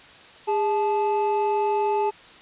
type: tone pair together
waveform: triangle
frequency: 408.7 / 866 Hz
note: G#4 / A5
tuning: -28 / -28 cents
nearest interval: octave + minor second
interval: 1300 cents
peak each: -21 dBFS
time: 0.47-2.11 s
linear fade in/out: 20 ms
effects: white hiss -47 dBFS RMS until 2.41 s + resampled to 8000 Hz